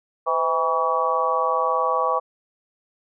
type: harmonic tone with a mistuned harmonic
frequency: 161.7 Hz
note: E3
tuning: 33 cents flat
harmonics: 3 / 4 / 5 / 6 / 7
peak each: -25 / -27 / -27 / -27 / -22 dBFS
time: 0.26-2.2 s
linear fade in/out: 20 ms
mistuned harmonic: 3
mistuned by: +75 cents
effects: none